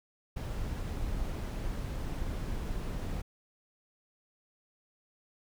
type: noise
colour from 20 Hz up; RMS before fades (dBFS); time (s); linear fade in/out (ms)
brown; -35; 0.36-3.22; 10
effects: none